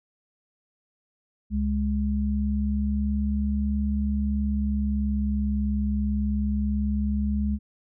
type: tone pair together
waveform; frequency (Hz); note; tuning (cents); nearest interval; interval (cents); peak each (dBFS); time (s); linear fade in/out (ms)
sine; 69.31 / 207.7; C#2 / G#3; 0 / 0; octave + perfect fifth; 1900; -25; 1.5-7.59; 50
effects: none